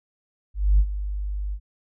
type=tone with ADSR envelope; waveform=sine; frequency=50 Hz; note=G1; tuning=35 cents sharp; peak=-11 dBFS; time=0.54-1.6 s; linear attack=250 ms; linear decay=60 ms; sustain=-14 dB; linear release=70 ms; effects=tanh soft clip ceiling -9 dBFS